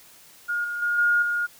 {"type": "tone with level steps", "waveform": "sine", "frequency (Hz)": 1426, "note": "F6", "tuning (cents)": 36, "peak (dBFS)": [-23, -27, -21, -17, -22], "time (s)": [0.48, 1.47], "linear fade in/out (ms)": 20, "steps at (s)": [0.64, 0.82, 0.98, 1.22], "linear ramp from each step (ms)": 5, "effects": ["white hiss -51 dBFS RMS until 1.59 s"]}